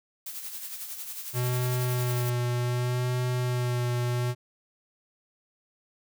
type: noise with tremolo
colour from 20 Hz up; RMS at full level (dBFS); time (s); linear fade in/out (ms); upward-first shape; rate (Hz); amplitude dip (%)
blue; -36; 0.26-2.3; 5; sine; 11; 50
type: tone with vibrato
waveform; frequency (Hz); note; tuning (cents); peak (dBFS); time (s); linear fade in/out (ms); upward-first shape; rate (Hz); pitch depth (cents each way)
square; 123.47; B2; 0; -26; 1.33-4.35; 50; sine; 0.66; 22
effects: none